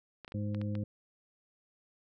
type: clicks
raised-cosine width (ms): 0.3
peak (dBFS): -30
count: 6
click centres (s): 0.247 / 0.279 / 0.321 / 0.547 / 0.615 / 0.753
type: harmonic tone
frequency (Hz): 103.83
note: G#2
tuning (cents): 0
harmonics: 1 / 2 / 3 / 5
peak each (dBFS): -34 / -37 / -44 / -46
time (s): 0.34-0.84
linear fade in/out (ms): 5
effects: none